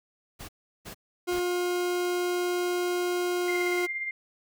pink noise bursts, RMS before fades -41 dBFS, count 3, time 0.39-1.404 s, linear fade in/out 20 ms, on 98 ms, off 360 ms
40% pulse tone, 355.9 Hz, F4, 33 cents sharp, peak -25 dBFS, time 1.27-3.87 s, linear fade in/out 20 ms
sine tone with tremolo, 2100 Hz, C7, 6 cents sharp, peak -28 dBFS, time 3.48-4.11 s, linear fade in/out 2 ms, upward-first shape sine, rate 17 Hz, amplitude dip 45%
effects none

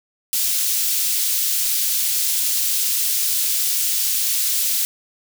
white high-pass noise, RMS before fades -20 dBFS, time 0.33-4.85 s, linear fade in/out 0 ms, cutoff 3700 Hz, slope 12 dB/octave, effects none

